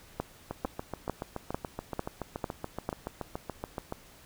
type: two click trains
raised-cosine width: 1 ms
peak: -20 / -16 dBFS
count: 25 / 7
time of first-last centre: 0.51-3.924 / 0.2-2.891 s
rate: 7.03 / 2.23 Hz
effects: pink hiss -55 dBFS RMS until 4.25 s